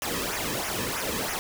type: noise with flanger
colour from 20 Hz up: pink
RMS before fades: -30 dBFS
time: 0.02-1.39 s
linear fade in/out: 0 ms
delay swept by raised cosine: 0.23 to 1.43 ms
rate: 3.1 Hz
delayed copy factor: -0.75
effects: none